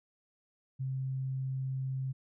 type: tone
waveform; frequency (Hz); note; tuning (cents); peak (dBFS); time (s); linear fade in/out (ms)
sine; 132.3; C3; +20; -32; 0.79-2.13; 20
effects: none